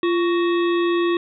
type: harmonic tone with a mistuned harmonic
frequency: 372.1 Hz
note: F#4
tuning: 10 cents sharp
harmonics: 1 / 3 / 5 / 7 / 9 / 10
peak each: -17 / -27 / -31 / -34 / -36 / -37 dBFS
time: 0.03-1.17 s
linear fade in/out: 2 ms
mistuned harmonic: 1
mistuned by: -130 cents
effects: none